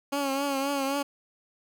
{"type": "tone with vibrato", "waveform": "15% pulse", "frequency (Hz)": 276.8, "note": "C#4", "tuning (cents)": -2, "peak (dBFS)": -20, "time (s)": [0.12, 1.03], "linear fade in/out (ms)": 10, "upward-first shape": "triangle", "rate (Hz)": 3.8, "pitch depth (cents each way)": 60, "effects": []}